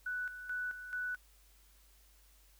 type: tone with tremolo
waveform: sine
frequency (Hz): 1485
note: F#6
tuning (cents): +6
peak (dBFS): -35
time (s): 0.06-1.16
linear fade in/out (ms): 5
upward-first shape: square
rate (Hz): 2.3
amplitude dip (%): 65
effects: added 50 Hz sine -63 dBFS peak until 2.59 s + white hiss -67 dBFS RMS until 2.59 s